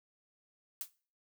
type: noise with exponential decay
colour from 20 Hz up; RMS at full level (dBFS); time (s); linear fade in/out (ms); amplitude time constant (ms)
blue; -34; 0.81-0.9; 2; 19
effects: noise-tail reverb RT60 0.4 s tail -20 dB re dry